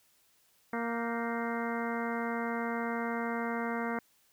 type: harmonic tone with a mistuned harmonic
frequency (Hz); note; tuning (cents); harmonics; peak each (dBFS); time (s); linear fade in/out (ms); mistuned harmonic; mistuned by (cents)
233.1; A#3; 0; 1 / 2 / 3 / 4 / 5 / 6 / 7 / 8 / 9; -35 / -38 / -40 / -41 / -42 / -43 / -43 / -44 / -45; 0.73-3.99; 2; 7; -79
effects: white hiss -68 dBFS RMS until 4.32 s